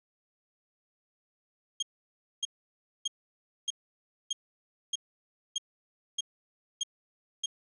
30% pulse tone bursts, 3236 Hz, G#7, 46 cents flat, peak -25 dBFS, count 10, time 1.8-7.46 s, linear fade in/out 5 ms, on 26 ms, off 600 ms, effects resampled to 24000 Hz

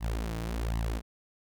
sawtooth tone with flanger, 56.2 Hz, A1, 37 cents sharp, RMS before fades -32 dBFS, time 0-1.02 s, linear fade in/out 50 ms, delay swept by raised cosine 1 to 6.4 ms, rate 1.3 Hz, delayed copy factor +0.95, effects none

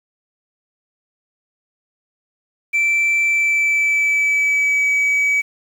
sine tone with pitch glide, 2335 to 2279 Hz, D7 to C#7, -11 to +47 cents, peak -11 dBFS, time 2.73-5.42 s, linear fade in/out 20 ms, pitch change -42 cents, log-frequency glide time 3.24-4.9 s, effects tanh soft clip ceiling -13 dBFS + 7-bit

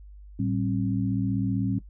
sine tone cluster, 111.7 / 192.3 / 267.9 Hz, A2 / G3 / C4, +27 / -33 / +41 cents, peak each -28 dBFS, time 0.39-1.79 s, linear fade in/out 5 ms, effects noise-tail reverb RT60 0.1 s tail -17 dB re dry + added 50 Hz sine -43 dBFS peak until 1.89 s

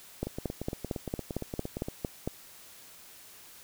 two click trains, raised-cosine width 2 ms, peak -21 / -17 dBFS, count 15 / 10, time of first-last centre 0.27-1.885 / 0.23-2.275 s, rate 8.67 / 4.4 Hz, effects white hiss -52 dBFS RMS until 3.63 s

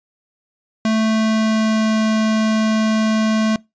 square tone with pitch glide, 220 to 218.6 Hz, A3 to A3, 0 to -11 cents, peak -15 dBFS, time 0.85-3.56 s, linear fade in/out 2 ms, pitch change -11 cents, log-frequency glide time 1.04-2.02 s, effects noise-tail reverb RT60 0.2 s tail -22 dB re dry + resampled to 16000 Hz

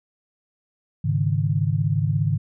sine chord, Ab suspended fourth, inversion none, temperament equal, 103.83 / 138.59 / 155.56 Hz, Ab2 / Db3 / Eb3, 0 / 0 / 0 cents, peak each -23 dBFS, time 1.04-2.38 s, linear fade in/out 10 ms, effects none

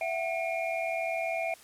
sine tone cluster, 666 / 746 / 2181 / 2394 Hz, E5 / F#5 / C#7 / D7, +18 / +14 / -29 / +33 cents, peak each -31 / -36 / -39 / -36 dBFS, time 0.01-1.54 s, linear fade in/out 2 ms, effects white hiss -54 dBFS RMS until 1.63 s + low-pass 12000 Hz 12 dB/octave

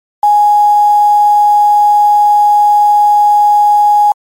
sine tone with quantisation, 830.6 Hz, G#5, in tune, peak -4 dBFS, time 0.23-4.12 s, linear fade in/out 2 ms, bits 5, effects MP3 64 kbps

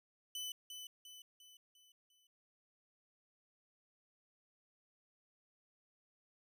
sawtooth tone with echo, 3001 Hz, F#7, 24 cents sharp, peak -38 dBFS, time 0.35-0.52 s, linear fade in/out 2 ms, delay 350 ms, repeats 5, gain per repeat -6 dB, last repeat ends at 2.27 s, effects none

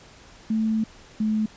sine tone pair in turn, 220 / 216.1 Hz, A3 / A3, 0 / -31 cents, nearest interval unison, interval 31 cents, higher first, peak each -20 dBFS, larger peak neither, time 0.5-0.84 / 1.2-1.46 s, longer first, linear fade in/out 5 ms, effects pink hiss -49 dBFS RMS until 1.56 s + resampled to 16000 Hz

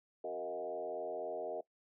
sine tone with frequency modulation, 544 Hz, C#5, 33 cents flat, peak -37 dBFS, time 0.24-1.61 s, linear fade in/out 5 ms, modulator 83.7 Hz, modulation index 2, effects noise-tail reverb RT60 0.1 s tail -20 dB re dry

